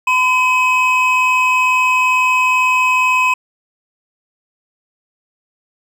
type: tone pair together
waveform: triangle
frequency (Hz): 1011.8 / 2546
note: B5 / D#7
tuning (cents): +42 / +39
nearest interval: octave + major third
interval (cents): 1597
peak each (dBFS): -12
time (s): 0.07-3.34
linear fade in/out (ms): 5
effects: none